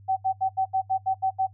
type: tone bursts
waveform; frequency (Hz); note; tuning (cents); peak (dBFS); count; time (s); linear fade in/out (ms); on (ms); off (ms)
sine; 764; G5; -45; -20; 9; 0.08-1.471; 20; 87; 76
effects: noise-tail reverb RT60 0.1 s tail -17 dB re dry + added 99 Hz sine -47 dBFS peak until 1.53 s